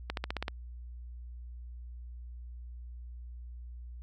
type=accelerating click train; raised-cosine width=0.3 ms; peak=-17 dBFS; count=7; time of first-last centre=0.1-0.481 s; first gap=72 ms; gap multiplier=0.95; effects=added 60 Hz sine -42 dBFS peak until 4.02 s